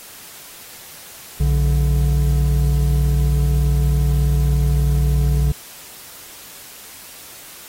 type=tone pair together; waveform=triangle; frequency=60.75 / 144.1 Hz; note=B1 / D3; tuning=-28 / -33 cents; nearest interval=octave + minor third; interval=1495 cents; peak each=-13 / -16 dBFS; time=1.4-5.52 s; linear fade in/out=5 ms; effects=white hiss -39 dBFS RMS until 7.68 s + AAC 48 kbps